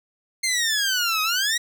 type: exponential two-way sweep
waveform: 15% pulse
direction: down then up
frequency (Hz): 2128 to 1249 to 1936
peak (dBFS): -14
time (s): 0.43-1.58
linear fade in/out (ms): 10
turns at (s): 1.22
effects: none